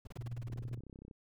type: noise bursts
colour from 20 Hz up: brown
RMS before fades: -46 dBFS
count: 14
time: 0.05-0.748 s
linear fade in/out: 5 ms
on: 22 ms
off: 30 ms
type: tone with tremolo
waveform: sine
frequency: 118.8 Hz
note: A#2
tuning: 33 cents sharp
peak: -37 dBFS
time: 0.18-0.8 s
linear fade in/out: 10 ms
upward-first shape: sine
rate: 15 Hz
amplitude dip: 55%
type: click train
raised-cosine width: 3 ms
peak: -38 dBFS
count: 21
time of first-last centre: 0.5-1.112 s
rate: 32.7 Hz
effects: none